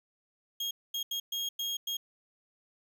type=tone bursts at uneven times; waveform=35% pulse; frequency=3262 Hz; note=G#7; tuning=32 cents flat; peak=-30 dBFS; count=6; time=0.6-0.71 / 0.94-1.03 / 1.11-1.2 / 1.32-1.49 / 1.59-1.77 / 1.87-1.97 s; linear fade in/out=5 ms; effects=none